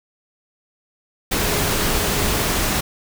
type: tone in noise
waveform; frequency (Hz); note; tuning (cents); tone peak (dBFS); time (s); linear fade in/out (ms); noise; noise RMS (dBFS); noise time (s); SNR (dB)
sine; 415.9; G#4; +2; -30; 1.41-2.43; 10; pink; -20; 1.31-2.81; -13
effects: none